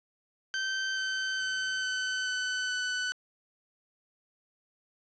sawtooth tone with pitch steps, 1550 / 1539.3 / 1528.7 / 1518.1 / 1507.6 / 1497.2 Hz, G6 / G6 / G6 / F#6 / F#6 / F#6, -20 / -32 / -44 / +44 / +32 / +20 cents, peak -26 dBFS, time 0.54-3.12 s, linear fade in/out 0 ms, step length 430 ms, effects resampled to 16000 Hz + 9-bit

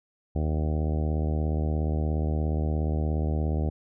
harmonic tone, 77 Hz, D#2, 17 cents flat, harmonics 1 / 2 / 3 / 4 / 5 / 6 / 7 / 8 / 9 / 10, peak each -25 / -31 / -35 / -37 / -39 / -41 / -42 / -43 / -44 / -45 dBFS, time 0.35-3.7 s, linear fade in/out 10 ms, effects none

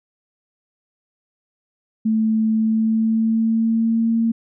sine tone with pitch glide, 220 to 228 Hz, A3 to A#3, 0 to -38 cents, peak -15 dBFS, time 2.05-4.32 s, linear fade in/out 10 ms, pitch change +62 cents, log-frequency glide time 2.52-4.12 s, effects none

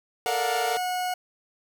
40% pulse tone, 729 Hz, F#5, 26 cents flat, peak -25 dBFS, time 0.26-1.14 s, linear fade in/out 5 ms
sawtooth chord, Bb major seventh, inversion third, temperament equal, 440 / 466.2 / 587.3 / 698.5 Hz, A4 / Bb4 / D5 / F5, 0 / 0 / 0 / 0 cents, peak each -29 / -27 / -32 / -29 dBFS, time 0.26-0.77 s, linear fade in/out 0 ms
effects none

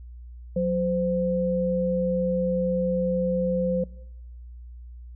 sine tone pair together, 182.15 / 516 Hz, F#3 / C5, -27 / -24 cents, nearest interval octave + tritone, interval 1803 cents, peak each -24 / -24 dBFS, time 0.56-3.84 s, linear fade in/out 5 ms, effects noise-tail reverb RT60 1.0 s tail -22 dB re dry + added 60 Hz sine -39 dBFS peak until 5.15 s

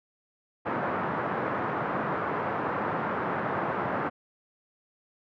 white band-pass noise, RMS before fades -30 dBFS, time 0.65-4.1 s, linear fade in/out 20 ms, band 110 to 1400 Hz, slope 24 dB/octave, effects none

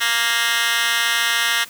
10% pulse tone with high-pass filter, 233 Hz, A#3, 1 cent flat, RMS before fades -19 dBFS, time 0-1.65 s, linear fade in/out 20 ms, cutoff 2100 Hz, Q 3.6, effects white hiss -41 dBFS RMS until 1.69 s + high-pass 100 Hz 12 dB/octave

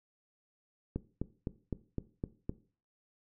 click train, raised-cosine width 3 ms, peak -21 dBFS, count 7, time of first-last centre 0.96-2.495 s, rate 3.91 Hz, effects noise-tail reverb RT60 0.4 s tail -17 dB re dry

